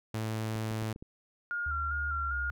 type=tone; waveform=sawtooth; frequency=110 Hz; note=A2; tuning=in tune; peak=-28 dBFS; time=0.14-0.93 s; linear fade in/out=5 ms
type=clicks; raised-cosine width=3 ms; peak=-32 dBFS; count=5; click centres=0.558 / 0.712 / 0.823 / 0.961 / 1.025 s
type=tone with vibrato; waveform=sine; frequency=1396.9 Hz; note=F6; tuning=in tune; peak=-31 dBFS; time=1.51-2.5 s; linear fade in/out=0 ms; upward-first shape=square; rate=2.5 Hz; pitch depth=29 cents each way
type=tone with pitch glide; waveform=sine; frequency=73.5 to 66.63 Hz; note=D2 to C2; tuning=+2 to +32 cents; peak=-35 dBFS; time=1.66-2.51 s; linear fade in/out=5 ms; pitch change=-170 cents; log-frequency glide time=2.14-2.38 s
effects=none